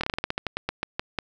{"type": "slowing click train", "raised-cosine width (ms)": 0.3, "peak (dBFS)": -10, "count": 15, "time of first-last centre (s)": [0.01, 1.188], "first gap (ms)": 25, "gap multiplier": 1.17, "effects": []}